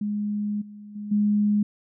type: tone with level steps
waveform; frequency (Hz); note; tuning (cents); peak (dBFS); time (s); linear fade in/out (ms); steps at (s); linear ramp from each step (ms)
sine; 207.7; G#3; 0; -24 / -39 / -31 / -18; 0.01-1.63; 5; 0.61 / 0.95 / 1.11; 10
effects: none